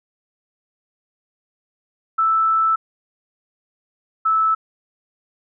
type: tone pair in turn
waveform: sine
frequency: 1318.5 / 1309.4 Hz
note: E6 / E6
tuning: 0 / -12 cents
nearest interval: unison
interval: 12 cents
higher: first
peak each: -14 dBFS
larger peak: neither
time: 2.18-2.76 / 4.25-4.55 s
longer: first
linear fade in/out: 10 ms
effects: none